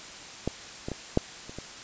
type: clicks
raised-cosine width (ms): 2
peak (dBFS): -13 / -19 / -19 / -7 / -28 / -23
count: 6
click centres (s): 0.476 / 0.885 / 0.917 / 1.174 / 1.495 / 1.586
effects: white hiss -43 dBFS RMS until 1.83 s + resampled to 16000 Hz